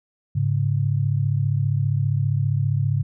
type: tone pair together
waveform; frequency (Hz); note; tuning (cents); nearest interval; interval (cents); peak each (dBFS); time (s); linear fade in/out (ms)
sine; 104.98 / 140; G#2 / C#3; +19 / +18; perfect fourth; 499; -21; 0.35-3.03; 10
effects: none